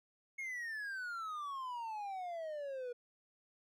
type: exponential sweep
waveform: triangle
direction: down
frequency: 2184 to 479.6 Hz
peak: -38 dBFS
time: 0.38-2.93 s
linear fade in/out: 10 ms
effects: none